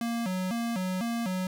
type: tone with vibrato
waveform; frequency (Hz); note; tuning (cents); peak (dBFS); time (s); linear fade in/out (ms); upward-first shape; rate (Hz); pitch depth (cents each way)
square; 207.7; G#3; 0; -29; 0.01-1.47; 2; square; 2; 200
effects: none